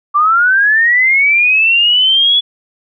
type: linear sweep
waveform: sine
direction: up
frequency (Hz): 1153 to 3414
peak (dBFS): -7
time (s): 0.14-2.41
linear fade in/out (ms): 20
effects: none